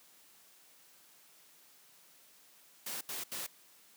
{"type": "noise bursts", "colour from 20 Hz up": "white", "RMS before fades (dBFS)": -40, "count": 3, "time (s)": [2.86, 3.466], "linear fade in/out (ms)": 5, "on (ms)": 150, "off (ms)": 78, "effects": ["white hiss -62 dBFS RMS until 3.96 s", "high-pass 150 Hz 12 dB/octave"]}